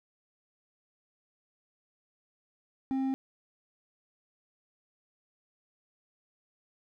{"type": "tone with hard clipping", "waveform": "sine", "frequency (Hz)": 266.2, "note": "C4", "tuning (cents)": 30, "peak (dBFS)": -29, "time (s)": [2.91, 3.14], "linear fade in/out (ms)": 0, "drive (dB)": 5, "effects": []}